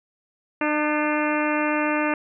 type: harmonic tone with a mistuned harmonic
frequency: 301.2 Hz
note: D4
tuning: 44 cents sharp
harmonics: 1 / 2 / 3 / 4 / 5 / 6 / 7 / 8 / 9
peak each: -24 / -27 / -29 / -30 / -31 / -32 / -32 / -33 / -34 dBFS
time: 0.61-2.14 s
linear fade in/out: 2 ms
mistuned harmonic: 6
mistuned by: -52 cents
effects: none